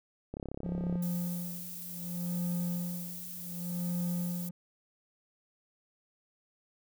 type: click train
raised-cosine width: 2 ms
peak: -25 dBFS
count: 22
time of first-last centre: 0.34-0.956 s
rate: 34.1 Hz
type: tone with tremolo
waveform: triangle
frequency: 175.7 Hz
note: F3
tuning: 11 cents sharp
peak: -28 dBFS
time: 0.64-4.51 s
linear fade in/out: 5 ms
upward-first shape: sine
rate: 0.66 Hz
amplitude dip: 90%
type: noise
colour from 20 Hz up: violet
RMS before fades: -43 dBFS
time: 1.02-4.49 s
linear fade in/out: 5 ms
effects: none